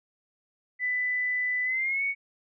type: tone with pitch glide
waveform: sine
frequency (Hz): 1994 to 2225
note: B6 to C#7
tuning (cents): +16 to +6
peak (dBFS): -25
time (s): 0.79-2.15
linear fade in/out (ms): 50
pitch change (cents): +190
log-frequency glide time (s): 1.64-2.03
effects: none